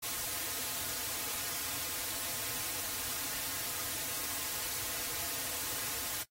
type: noise with comb filter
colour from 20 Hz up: white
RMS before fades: -37 dBFS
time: 0.02-6.24 s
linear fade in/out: 20 ms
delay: 5.2 ms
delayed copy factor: -0.8
effects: noise-tail reverb RT60 0.1 s tail -19 dB re dry + AAC 48 kbps